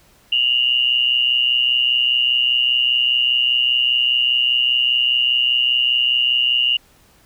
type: tone pair together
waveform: sine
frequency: 2806 / 2931 Hz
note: F7 / F#7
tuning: +8 / -17 cents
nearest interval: minor second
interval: 75 cents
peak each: -16 / -18 dBFS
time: 0.32-6.77 s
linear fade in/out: 5 ms
effects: pink hiss -53 dBFS RMS until 7.25 s